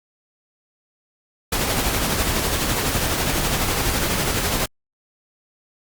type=noise with tremolo; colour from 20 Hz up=pink; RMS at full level=-20 dBFS; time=1.52-4.66 s; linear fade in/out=5 ms; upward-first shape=sine; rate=12 Hz; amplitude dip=35%; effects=Opus 48 kbps